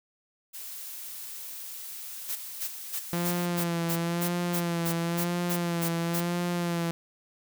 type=noise; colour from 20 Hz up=blue; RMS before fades=-40 dBFS; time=0.53-3.47 s; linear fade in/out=20 ms
type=noise bursts; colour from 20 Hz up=blue; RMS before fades=-32 dBFS; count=13; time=2.28-6.213 s; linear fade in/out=20 ms; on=81 ms; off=240 ms
type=tone with vibrato; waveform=sawtooth; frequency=171.5 Hz; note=F3; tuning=31 cents flat; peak=-23 dBFS; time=3.13-6.91 s; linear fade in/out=0 ms; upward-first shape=sine; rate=0.98 Hz; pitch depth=39 cents each way
effects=none